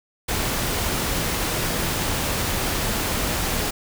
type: noise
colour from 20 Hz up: pink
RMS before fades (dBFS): -24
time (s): 0.28-3.71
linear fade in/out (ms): 10
effects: none